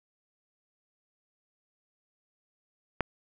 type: click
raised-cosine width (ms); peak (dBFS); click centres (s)
0.5; -11; 3.007
effects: none